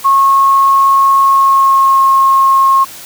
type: tone with pitch glide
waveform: sine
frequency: 1091 to 1079.1 Hz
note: C#6 to C#6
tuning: -28 to -47 cents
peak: -5 dBFS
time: 0.04-2.85 s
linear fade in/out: 20 ms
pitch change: -19 cents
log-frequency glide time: 1.21-2 s
effects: white hiss -31 dBFS RMS until 3.05 s